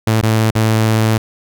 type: tone with dropouts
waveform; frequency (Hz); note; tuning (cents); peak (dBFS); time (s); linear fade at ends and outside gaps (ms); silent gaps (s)
sawtooth; 110.5; A2; +8; -7; 0.07-1.18; 5; 0.213-0.228 / 0.508-0.552
effects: none